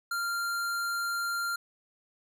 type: tone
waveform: square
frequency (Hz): 1390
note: F6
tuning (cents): -9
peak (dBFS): -30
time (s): 0.11-1.56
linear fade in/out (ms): 5
effects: none